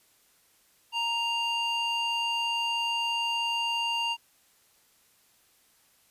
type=tone with band-pass filter; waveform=square; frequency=932.3 Hz; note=A#5; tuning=in tune; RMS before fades=-29 dBFS; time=0.92-4.17 s; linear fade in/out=50 ms; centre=2400 Hz; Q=2.1; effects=white hiss -64 dBFS RMS until 6.1 s + resampled to 32000 Hz